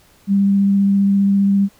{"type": "tone with vibrato", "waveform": "sine", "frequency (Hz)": 198.2, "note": "G3", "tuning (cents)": 19, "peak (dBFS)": -11, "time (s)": [0.27, 1.69], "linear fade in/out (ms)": 50, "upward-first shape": "triangle", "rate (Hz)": 15, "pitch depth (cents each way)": 11, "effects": ["pink hiss -52 dBFS RMS until 1.79 s"]}